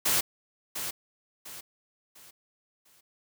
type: noise with echo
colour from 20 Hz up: white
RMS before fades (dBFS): -25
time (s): 0.05-0.21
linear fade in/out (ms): 10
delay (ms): 700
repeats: 4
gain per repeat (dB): -9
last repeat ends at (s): 3.01
effects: none